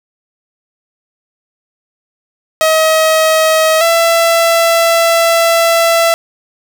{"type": "tone pair in turn", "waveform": "sawtooth", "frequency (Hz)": [635, 668.6], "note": ["D#5", "E5"], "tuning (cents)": [35, 24], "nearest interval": "minor second", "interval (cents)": 89, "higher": "second", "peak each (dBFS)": -4, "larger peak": "neither", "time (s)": [[2.61, 3.81], [3.81, 6.14]], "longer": "second", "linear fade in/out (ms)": 0, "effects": []}